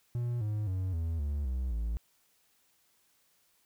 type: tone with pitch steps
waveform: triangle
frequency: 120.3 / 105.94 / 93.3 / 82.17 / 72.36 / 63.73 / 56.12 Hz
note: B2 / G#2 / F#2 / E2 / D2 / C2 / A1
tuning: -45 / +35 / +15 / -5 / -25 / -45 / +35 cents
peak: -28 dBFS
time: 0.15-1.97 s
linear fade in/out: 0 ms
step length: 260 ms
effects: white hiss -70 dBFS RMS until 3.65 s